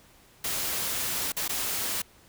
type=noise with dropouts; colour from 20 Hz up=white; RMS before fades=-30 dBFS; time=0.44-2.02 s; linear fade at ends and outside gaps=5 ms; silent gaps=1.321-1.366 / 1.48-1.492 s; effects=pink hiss -57 dBFS RMS until 2.28 s